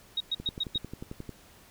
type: tone bursts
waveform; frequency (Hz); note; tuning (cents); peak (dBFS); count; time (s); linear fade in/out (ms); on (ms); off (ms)
sine; 3775; A#7; +21; -26; 5; 0.17-0.78; 5; 34; 110
type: click train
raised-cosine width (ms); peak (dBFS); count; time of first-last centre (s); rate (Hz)
3; -25; 11; 0.4-1.293; 11.2
effects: pink hiss -56 dBFS RMS until 1.7 s